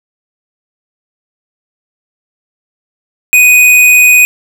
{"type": "tone", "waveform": "square", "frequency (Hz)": 2489, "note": "D#7", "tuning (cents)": 0, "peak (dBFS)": -3, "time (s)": [3.33, 4.25], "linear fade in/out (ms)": 0, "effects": []}